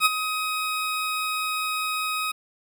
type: tone with ADSR envelope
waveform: 20% pulse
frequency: 1261 Hz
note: D#6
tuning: 23 cents sharp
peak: -9 dBFS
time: 0-2.32 s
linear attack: 55 ms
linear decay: 27 ms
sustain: -11 dB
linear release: 11 ms
effects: 8-bit